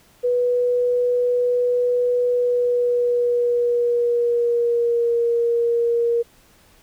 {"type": "tone with pitch glide", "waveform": "sine", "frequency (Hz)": [490.5, 469.7], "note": ["B4", "A#4"], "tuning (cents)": [-12, 13], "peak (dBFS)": -16, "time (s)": [0.23, 6.23], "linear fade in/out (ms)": 20, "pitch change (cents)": -75, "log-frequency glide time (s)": [2.28, 5.14], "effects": ["pink hiss -54 dBFS RMS until 6.82 s"]}